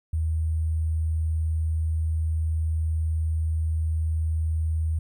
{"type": "tone with sample-and-hold", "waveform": "sine", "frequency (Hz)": 79.7, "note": "D#2", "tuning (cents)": 42, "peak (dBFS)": -22, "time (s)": [0.13, 4.99], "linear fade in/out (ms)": 5, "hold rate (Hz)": 8820, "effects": []}